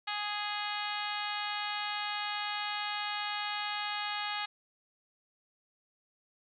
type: harmonic tone with a mistuned harmonic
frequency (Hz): 415.3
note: G#4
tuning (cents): 0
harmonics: 2 / 3 / 4 / 5 / 6 / 7 / 8 / 9 / 10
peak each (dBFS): -38 / -40 / -41 / -42 / -43 / -43 / -44 / -45 / -45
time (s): 0.07-4.46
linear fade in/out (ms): 10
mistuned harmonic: 10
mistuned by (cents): +43
effects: MP3 96 kbps